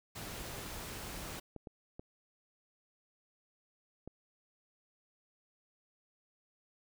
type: noise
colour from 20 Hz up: pink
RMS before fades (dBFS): -44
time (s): 0.15-1.4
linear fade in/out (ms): 10
type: clicks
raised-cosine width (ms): 2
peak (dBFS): -32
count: 4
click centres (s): 1.563 / 1.672 / 1.995 / 4.076
effects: none